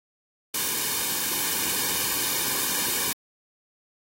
white noise with comb filter, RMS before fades -26 dBFS, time 0.54-3.13 s, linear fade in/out 5 ms, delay 1.5 ms, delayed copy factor -0.7, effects AAC 48 kbps

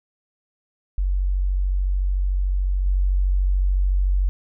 sine tone with level steps, 46.84 Hz, F#1, 22 cents sharp, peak -18 / -16 dBFS, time 0.98-4.29 s, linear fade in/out 0 ms, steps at 2.86 s, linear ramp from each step 5 ms, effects none

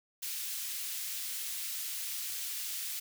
white high-pass noise, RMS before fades -38 dBFS, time 0.22-3 s, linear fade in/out 10 ms, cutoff 2400 Hz, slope 12 dB/octave, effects none

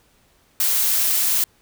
blue noise, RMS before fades -19 dBFS, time 0.6-1.44 s, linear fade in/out 2 ms, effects pink hiss -59 dBFS RMS until 1.61 s

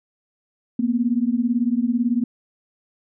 sine beating tone pair, 231.9 / 249.9 Hz, A#3 / B3, -9 / +21 cents, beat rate 18 Hz, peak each -20 / -21 dBFS, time 0.79-2.24 s, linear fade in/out 5 ms, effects none

